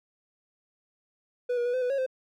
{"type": "tone with pitch steps", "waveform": "triangle", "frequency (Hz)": [492, 479.5, 488.5, 511, 494.9, 550, 519], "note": ["B4", "A#4", "B4", "C5", "B4", "C#5", "C5"], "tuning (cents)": [-7, 49, -19, -41, 4, -14, -14], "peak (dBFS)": -23, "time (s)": [1.49, 2.064], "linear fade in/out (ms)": 10, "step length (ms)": 82, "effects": []}